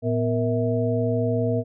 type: tone cluster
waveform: sine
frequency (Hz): 114 / 248.2 / 468.5 / 649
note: A#2 / B3 / A#4 / E5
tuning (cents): -38 / +9 / +9 / -27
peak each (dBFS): -24 / -26 / -25 / -28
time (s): 0.02-1.64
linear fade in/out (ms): 50
effects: none